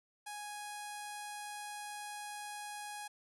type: tone with low-pass filter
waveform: sawtooth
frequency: 830.6 Hz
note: G#5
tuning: in tune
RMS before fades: -45 dBFS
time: 0.26-3.08 s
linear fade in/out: 10 ms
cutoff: 10000 Hz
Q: 2.6
effects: none